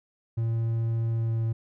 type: tone with pitch glide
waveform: triangle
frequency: 114.3 to 113.31 Hz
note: A#2 to A#2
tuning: -34 to -49 cents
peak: -22 dBFS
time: 0.37-1.53 s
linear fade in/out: 10 ms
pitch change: -15 cents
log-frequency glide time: 1.12-1.4 s
effects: none